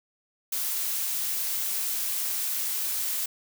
blue noise, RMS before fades -29 dBFS, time 0.52-3.26 s, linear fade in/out 5 ms, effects none

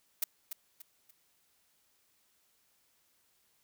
blue noise with echo, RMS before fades -30 dBFS, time 0.22-0.24 s, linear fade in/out 5 ms, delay 290 ms, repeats 3, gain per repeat -9 dB, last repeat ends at 1.11 s, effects white hiss -72 dBFS RMS until 3.63 s

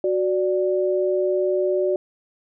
sine tone pair together, 370 / 587.3 Hz, F#4 / D5, 0 / 0 cents, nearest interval minor sixth, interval 800 cents, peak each -20 / -22 dBFS, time 0.04-1.96 s, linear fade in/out 2 ms, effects none

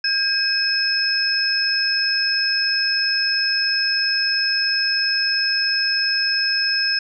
sine tone cluster, 1607 / 2533 / 5190 Hz, G6 / D#7 / E8, +43 / +30 / -28 cents, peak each -22 / -28 / -19 dBFS, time 0.04-6.99 s, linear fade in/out 5 ms, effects none

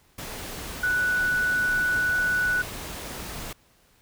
sine tone in noise, 1480 Hz, F#6, in tune, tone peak -21 dBFS, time 0.83-2.62 s, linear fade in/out 5 ms, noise pink, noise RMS -36 dBFS, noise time 0.18-3.53 s, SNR +12 dB, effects pink hiss -61 dBFS RMS until 4.01 s

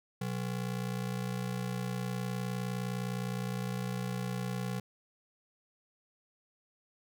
square ring-modulated tone, 155.56 Hz, D#3, in tune, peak -31 dBFS, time 0.21-4.8 s, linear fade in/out 5 ms, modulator 29.8 Hz, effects none

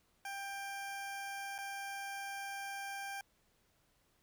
20% pulse tone with dropouts, 792 Hz, G5, 18 cents sharp, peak -36 dBFS, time 0.25-3.21 s, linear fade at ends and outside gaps 2 ms, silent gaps 1.581-1.586 s, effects pink hiss -74 dBFS RMS until 4.22 s

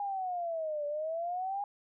sine exponential two-way sweep, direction down then up, 820 to 579 to 820 Hz, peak -32 dBFS, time 0-1.64 s, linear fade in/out 2 ms, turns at 0.86 s, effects none

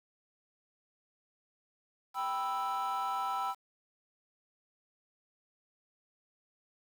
triangle chord, E minor, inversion first, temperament equal, 784 / 987.8 / 1318.5 Hz, G5 / B5 / E6, 0 / 0 / 0 cents, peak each -33 dBFS, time 2.14-3.55 s, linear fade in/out 50 ms, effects tanh soft clip ceiling -26 dBFS + 9-bit

